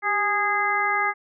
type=harmonic tone with a mistuned harmonic; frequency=412 Hz; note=G#4; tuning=14 cents flat; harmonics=1 / 2 / 3 / 4 / 5; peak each=-34 / -26 / -25 / -27 / -25 dBFS; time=0.02-1.14 s; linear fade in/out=50 ms; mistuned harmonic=1; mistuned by=-73 cents; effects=none